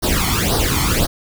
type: noise with flanger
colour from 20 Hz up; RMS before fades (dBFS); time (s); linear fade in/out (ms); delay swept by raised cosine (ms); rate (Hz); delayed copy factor
pink; -17; 0.02-1.07; 20; 0.2 to 0.94; 1.9; +0.8
effects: none